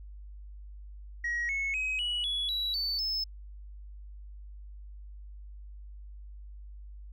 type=tone with pitch steps; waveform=sine; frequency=1900 / 2195 / 2536 / 2930 / 3385 / 3911 / 4519 / 5221 Hz; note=A#6 / C#7 / D#7 / F#7 / G#7 / B7 / C#8 / E8; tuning=+33 / -18 / +32 / -18 / +32 / -18 / +33 / -17 cents; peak=-27 dBFS; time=1.24-3.24 s; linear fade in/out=5 ms; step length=250 ms; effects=tanh soft clip ceiling -27 dBFS + added 50 Hz sine -43 dBFS peak until 7.12 s